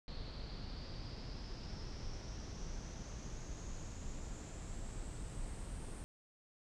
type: noise with low-pass filter sweep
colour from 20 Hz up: brown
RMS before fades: -45 dBFS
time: 0.08-6.04 s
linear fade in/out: 0 ms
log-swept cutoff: 4300 to 8900 Hz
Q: 8
effects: none